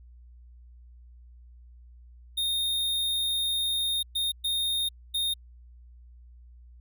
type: tone bursts at uneven times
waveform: square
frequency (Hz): 3686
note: A#7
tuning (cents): -20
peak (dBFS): -26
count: 4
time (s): 2.37-4.03 / 4.15-4.32 / 4.44-4.89 / 5.14-5.34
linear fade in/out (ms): 10
effects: added 60 Hz sine -48 dBFS peak until 6.8 s